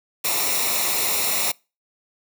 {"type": "noise with comb filter", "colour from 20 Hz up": "white", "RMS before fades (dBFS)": -22, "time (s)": [0.24, 1.52], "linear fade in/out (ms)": 10, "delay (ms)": 0.63, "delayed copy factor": -0.7, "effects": ["noise-tail reverb RT60 0.3 s tail -26 dB re dry"]}